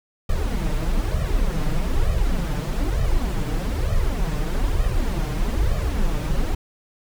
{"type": "noise with flanger", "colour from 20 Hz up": "brown", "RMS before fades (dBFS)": -21, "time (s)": [0.29, 6.55], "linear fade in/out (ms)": 5, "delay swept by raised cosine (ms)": [1.6, 6.7], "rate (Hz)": 1.1, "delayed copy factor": 0.85, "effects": []}